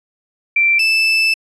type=tone pair in turn; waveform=sine / 35% pulse; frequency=2349 / 2637 Hz; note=D7 / E7; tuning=0 / 0 cents; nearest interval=major second; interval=200 cents; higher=second; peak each=-10 dBFS; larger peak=neither; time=0.56-0.79 / 0.79-1.34 s; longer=second; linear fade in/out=5 ms; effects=resampled to 22050 Hz